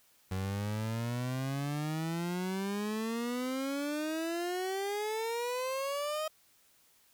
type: exponential sweep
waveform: 30% pulse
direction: up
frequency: 92.8 to 631 Hz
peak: -30 dBFS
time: 0.31-6.28 s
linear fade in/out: 5 ms
effects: white hiss -66 dBFS RMS until 7.13 s